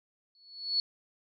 sine tone with exponential growth, 4404 Hz, C#8, 12 cents flat, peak -23 dBFS, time 0.35-0.8 s, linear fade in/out 1 ms, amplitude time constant 96 ms, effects none

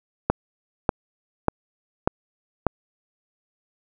click train, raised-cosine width 1 ms, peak -3 dBFS, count 5, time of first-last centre 0.3-2.667 s, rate 1.69 Hz, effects none

